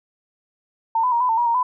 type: tone with pitch steps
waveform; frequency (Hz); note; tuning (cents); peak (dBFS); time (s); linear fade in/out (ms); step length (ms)
sine; 905 / 1002 / 941 / 1001 / 900 / 957 / 931 / 1003; A5 / B5 / A#5 / B5 / A5 / A#5 / A#5 / B5; +48 / +25 / +16 / +23 / +39 / +45 / -2 / +26; -16; 0.95-1.63; 5; 85
effects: none